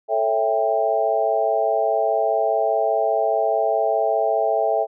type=chord; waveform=sine; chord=A dominant seventh; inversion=none; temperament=equal with one note detuned; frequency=440 / 554.4 / 659.3 / 793.6 Hz; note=A4 / C#5 / E5 / G5; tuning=0 / 0 / 0 / +21 cents; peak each=-24 / -26 / -20 / -23 dBFS; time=0.08-4.87 s; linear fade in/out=50 ms; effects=none